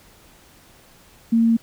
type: tone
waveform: sine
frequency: 228.8 Hz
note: A#3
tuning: 32 cents flat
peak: -13 dBFS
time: 1.32-1.57 s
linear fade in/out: 10 ms
effects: pink hiss -51 dBFS RMS until 1.62 s